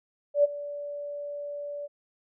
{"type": "tone with ADSR envelope", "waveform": "sine", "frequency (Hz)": 579, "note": "D5", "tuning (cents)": -25, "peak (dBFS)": -15, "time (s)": [0.34, 1.88], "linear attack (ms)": 100, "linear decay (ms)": 22, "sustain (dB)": -18, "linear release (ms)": 30, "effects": []}